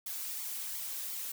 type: noise with flanger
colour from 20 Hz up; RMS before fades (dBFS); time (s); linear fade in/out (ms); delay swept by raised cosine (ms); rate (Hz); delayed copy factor
blue; -39; 0.06-1.32; 5; 0.89 to 3.69; 2.8; +0.7
effects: none